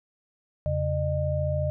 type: tone cluster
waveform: sine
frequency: 84.5 / 138.8 / 608 Hz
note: E2 / C#3 / D#5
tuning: +43 / +3 / -40 cents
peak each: -28 dBFS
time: 0.66-1.7 s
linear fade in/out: 0 ms
effects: none